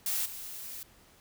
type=noise with level steps; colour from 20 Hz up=blue; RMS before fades=-31 / -42 dBFS; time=0.06-0.83 s; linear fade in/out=2 ms; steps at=0.25 s; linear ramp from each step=10 ms; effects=pink hiss -60 dBFS RMS until 1.2 s